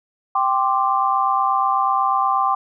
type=chord; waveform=sine; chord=G suspended fourth; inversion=none; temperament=equal; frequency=784 / 1046.5 / 1174.7 Hz; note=G5 / C6 / D6; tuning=0 / 0 / 0 cents; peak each=-20 dBFS; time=0.35-2.55 s; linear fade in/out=5 ms; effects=none